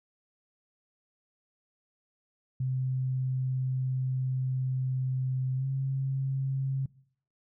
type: tone with pitch glide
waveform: sine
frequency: 129.8 to 134.46 Hz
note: C3 to C3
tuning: -13 to +48 cents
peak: -27 dBFS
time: 2.6-6.86 s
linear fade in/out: 5 ms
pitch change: +61 cents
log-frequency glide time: 5.56-5.66 s
effects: noise-tail reverb RT60 0.6 s tail -21 dB re dry